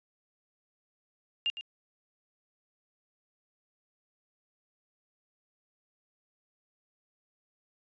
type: tone with echo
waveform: sine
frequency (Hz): 2808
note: F7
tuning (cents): +9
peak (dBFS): -26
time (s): 1.46-1.5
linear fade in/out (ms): 0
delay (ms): 110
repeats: 1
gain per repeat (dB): -11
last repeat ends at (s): 1.61
effects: resampled to 16000 Hz